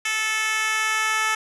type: tone with high-pass filter sweep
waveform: 10% pulse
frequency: 436.8 Hz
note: A4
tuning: 13 cents flat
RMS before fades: -23 dBFS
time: 0.05-1.35 s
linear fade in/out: 5 ms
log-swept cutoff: 2100 to 1200 Hz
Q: 1.2
effects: resampled to 24000 Hz + 8-bit